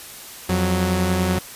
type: tone pair together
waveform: sawtooth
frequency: 87.1 / 184.56 Hz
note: F2 / F#3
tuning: -4 / -4 cents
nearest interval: octave + minor second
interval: 1300 cents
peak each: -18 / -16 dBFS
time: 0.49-1.39 s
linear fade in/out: 5 ms
effects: white hiss -38 dBFS RMS until 1.55 s + resampled to 32000 Hz